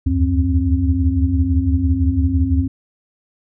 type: tone cluster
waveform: sine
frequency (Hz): 73.9 / 79.9 / 91.7 / 266.1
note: D2 / D#2 / F#2 / C4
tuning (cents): +11 / +47 / -15 / +29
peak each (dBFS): -19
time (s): 0.06-2.68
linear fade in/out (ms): 10
effects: none